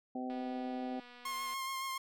harmonic tone, 127.5 Hz, C3, 44 cents flat, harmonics 2 / 3 / 4 / 5 / 6, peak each -38 / -50 / -47 / -49 / -43 dBFS, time 0.15-1 s, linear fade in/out 5 ms
click train, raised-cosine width 0.3 ms, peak -39 dBFS, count 303, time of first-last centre 0.3-1.538 s, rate 244 Hz
sawtooth tone with vibrato, 1067 Hz, C6, 34 cents sharp, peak -33 dBFS, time 1.25-1.98 s, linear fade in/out 5 ms, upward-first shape sine, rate 7.1 Hz, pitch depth 21 cents each way
effects none

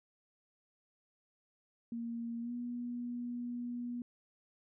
sine tone with pitch glide, 233.1 to 241.9 Hz, A#3 to B3, 0 to -36 cents, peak -37 dBFS, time 1.92-4.02 s, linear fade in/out 2 ms, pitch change +64 cents, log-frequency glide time 2.41-2.52 s, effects none

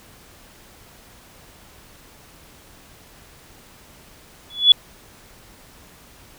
sine tone with exponential growth, 3415 Hz, G#7, 48 cents sharp, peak -3 dBFS, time 4.5-4.72 s, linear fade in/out 2 ms, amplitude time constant 47 ms, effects pink hiss -48 dBFS RMS until 6.38 s

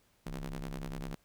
sawtooth ring-modulated tone, 67.4 Hz, C#2, 48 cents flat, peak -31 dBFS, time 0.26-1.15 s, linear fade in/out 5 ms, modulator 96 Hz, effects pink hiss -70 dBFS RMS until 1.24 s

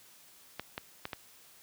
clicks, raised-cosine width 0.3 ms, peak -20 dBFS, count 4, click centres 0.596 / 0.779 / 1.054 / 1.132 s, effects white hiss -58 dBFS RMS until 1.62 s + high-pass 60 Hz 12 dB/octave

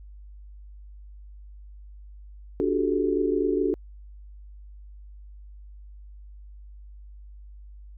sine tone cluster, 292.4 / 360.5 / 385.1 / 432.3 Hz, D4 / F#4 / G4 / A4, -7 / -45 / -31 / -31 cents, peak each -27 dBFS, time 2.6-3.74 s, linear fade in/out 0 ms, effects added 50 Hz sine -42 dBFS peak until 7.97 s

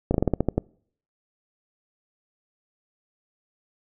slowing click train, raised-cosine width 2 ms, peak -7 dBFS, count 9, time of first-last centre 0.11-0.58 s, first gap 33 ms, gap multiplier 1.16, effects noise-tail reverb RT60 0.6 s tail -26 dB re dry

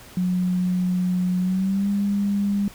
sine tone with pitch glide, 181.5 to 201.4 Hz, F#3 to G3, -33 to +47 cents, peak -19 dBFS, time 0.17-2.68 s, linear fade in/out 2 ms, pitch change +180 cents, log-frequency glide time 1.4-1.89 s, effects pink hiss -45 dBFS RMS until 2.74 s

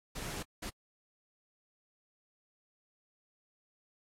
pink noise bursts at uneven times, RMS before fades -41 dBFS, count 2, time 0.15-0.43 / 0.62-0.7 s, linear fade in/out 10 ms, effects low-pass 12000 Hz 12 dB/octave + AAC 48 kbps

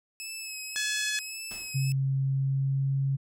15% pulse tone with vibrato, 2589 Hz, E7, 32 cents flat, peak -29 dBFS, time 0.2-1.92 s, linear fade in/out 0 ms, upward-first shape sine, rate 1.8 Hz, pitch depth 30 cents each way
harmonic tone, 851 Hz, G#5, 42 cents sharp, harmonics 2 / 3 / 4 / 5 / 6 / 7 / 8 / 9 / 10, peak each -32 / -36 / -35 / -39 / -39 / -39 / -41 / -40 / -42 dBFS, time 0.76-1.19 s, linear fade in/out 0 ms
pink noise with exponential decay, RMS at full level -43 dBFS, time 1.51-1.91 s, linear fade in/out 0 ms, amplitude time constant 85 ms
sine tone with pitch glide, 135.2 to 136.61 Hz, C#3 to C#3, -43 to -25 cents, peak -24 dBFS, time 1.74-3.17 s, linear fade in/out 20 ms, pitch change +18 cents, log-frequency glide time 2.23-2.93 s
effects none

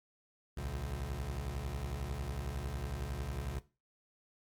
25% pulse beating tone pair, 60.4 / 71.4 Hz, B1 / D2, -38 / -48 cents, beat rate 11 Hz, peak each -37 / -35 dBFS, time 0.57-3.59 s, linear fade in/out 5 ms, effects noise-tail reverb RT60 0.3 s tail -17 dB re dry + MP3 96 kbps

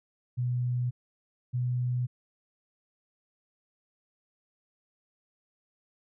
sine tone pair in turn, 123.47 / 124.01 Hz, B2 / B2, 0 / +8 cents, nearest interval unison, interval 8 cents, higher second, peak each -26 dBFS, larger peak neither, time 0.37-0.91 / 1.53-2.07 s, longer neither, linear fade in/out 20 ms, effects none

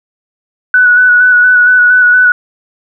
sine tone with vibrato, 1480 Hz, F#6, in tune, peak -3 dBFS, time 0.74-2.32 s, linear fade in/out 2 ms, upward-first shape square, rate 4.3 Hz, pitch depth 19 cents each way, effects none

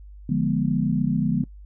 sine chord, D diminished seventh, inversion none, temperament equal with one note detuned, 146.83 / 174.61 / 207.7 / 243.4 Hz, D3 / F3 / Ab3 / Cb4, 0 / 0 / 0 / -25 cents, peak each -25 dBFS, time 0.29-1.44 s, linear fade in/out 5 ms, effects noise-tail reverb RT60 0.1 s tail -22 dB re dry + added 50 Hz sine -40 dBFS peak until 1.65 s

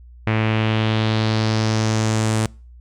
sawtooth tone with low-pass filter sweep, 110 Hz, A2, in tune, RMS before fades -19 dBFS, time 0.27-2.46 s, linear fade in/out 0 ms, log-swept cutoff 2300 to 8800 Hz, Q 2.5, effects noise-tail reverb RT60 0.4 s tail -26 dB re dry + added 60 Hz sine -40 dBFS peak until 2.8 s

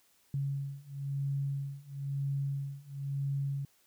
sine beating tone pair, 138.59 / 139.59 Hz, C#3 / C#3, 0 / +12 cents, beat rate 1 Hz, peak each -36 / -35 dBFS, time 0.34-3.65 s, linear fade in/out 2 ms, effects white hiss -68 dBFS RMS until 3.86 s

